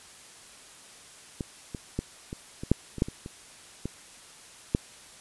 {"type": "clicks", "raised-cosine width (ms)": 3, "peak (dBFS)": [-18, -21, -15, -22, -22, -6, -23, -9, -23, -25, -18, -9], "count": 12, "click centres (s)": [1.408, 1.748, 1.99, 2.329, 2.635, 2.716, 2.983, 3.021, 3.085, 3.261, 3.856, 4.749], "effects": ["white hiss -50 dBFS RMS until 5.2 s", "resampled to 24000 Hz"]}